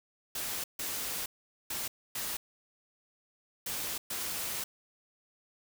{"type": "noise bursts at uneven times", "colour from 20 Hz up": "white", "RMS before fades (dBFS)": -36, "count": 6, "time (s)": [[0.35, 0.64], [0.79, 1.26], [1.7, 1.88], [2.15, 2.37], [3.66, 3.98], [4.1, 4.64]], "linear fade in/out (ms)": 5, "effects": []}